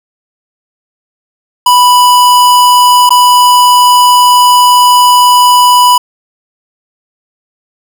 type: tone with dropouts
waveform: square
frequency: 987.8 Hz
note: B5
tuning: in tune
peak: -3 dBFS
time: 1.66-5.98 s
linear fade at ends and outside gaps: 5 ms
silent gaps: 3.093-3.105 s
effects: none